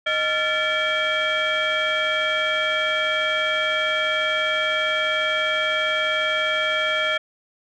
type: tone cluster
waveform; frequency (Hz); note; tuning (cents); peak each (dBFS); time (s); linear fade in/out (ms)
sine; 622 / 1376 / 1746 / 2299 / 3234; D#5 / F6 / A6 / D7 / G#7; -1 / -26 / -14 / -37 / -47; -25; 0.06-7.18; 10
effects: tanh soft clip ceiling -13 dBFS